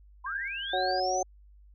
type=linear sweep; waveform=sine; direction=up; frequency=950 to 6300 Hz; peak=-34 dBFS; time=0.24-1.23 s; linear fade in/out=10 ms
type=tone with tremolo; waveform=sine; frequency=1600 Hz; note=G6; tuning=35 cents sharp; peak=-34 dBFS; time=0.26-1 s; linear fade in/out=5 ms; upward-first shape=square; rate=2.3 Hz; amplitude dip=35%
type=harmonic tone; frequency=185 Hz; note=F#3; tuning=in tune; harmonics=2 / 3 / 4; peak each=-34 / -32 / -28 dBFS; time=0.73-1.23 s; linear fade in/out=5 ms
effects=added 50 Hz sine -52 dBFS peak until 1.74 s